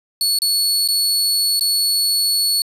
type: tone with dropouts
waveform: sawtooth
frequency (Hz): 4407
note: C#8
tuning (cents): -11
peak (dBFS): -12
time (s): 0.21-2.62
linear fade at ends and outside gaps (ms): 1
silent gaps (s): 0.388-0.419 / 0.877-0.886 / 1.595-1.609
effects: resampled to 32000 Hz + 9-bit